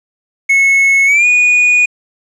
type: tone with pitch glide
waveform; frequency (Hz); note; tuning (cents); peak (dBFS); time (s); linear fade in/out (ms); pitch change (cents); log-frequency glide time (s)
triangle; 2192 to 2460; C#7 to D#7; -20 to -20; -5; 0.49-1.86; 10; +200; 1.06-1.26
effects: resampled to 24000 Hz + 7-bit